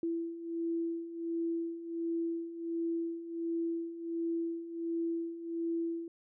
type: beating tone pair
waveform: sine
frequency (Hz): 332.9 / 334.3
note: E4 / E4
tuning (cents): +17 / +24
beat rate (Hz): 1.4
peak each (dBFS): -39 / -34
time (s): 0.03-6.08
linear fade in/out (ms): 2
effects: none